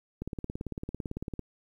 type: click train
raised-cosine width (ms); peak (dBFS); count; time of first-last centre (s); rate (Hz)
3; -22; 22; 0.22-1.393; 17.9
effects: 10-bit